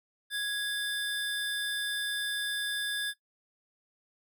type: tone pair together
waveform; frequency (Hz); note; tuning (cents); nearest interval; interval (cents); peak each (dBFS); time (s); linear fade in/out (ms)
square; 1661.2 / 3555; G#6 / A7; 0 / +17; octave + minor second; 1317; -33 / -35; 0.3-3.14; 50
effects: noise-tail reverb RT60 0.1 s tail -17 dB re dry